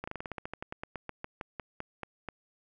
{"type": "slowing click train", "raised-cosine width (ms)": 0.5, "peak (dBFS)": -22, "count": 21, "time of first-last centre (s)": [0.04, 2.287], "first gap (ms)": 35, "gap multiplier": 1.11, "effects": []}